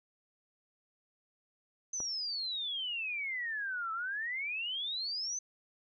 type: exponential two-way sweep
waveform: sine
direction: down then up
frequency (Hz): 6230 to 1300 to 6230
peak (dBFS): -34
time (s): 1.93-5.39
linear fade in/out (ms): 5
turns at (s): 3.92
type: click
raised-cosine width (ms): 1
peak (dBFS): -30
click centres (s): 2.003
effects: none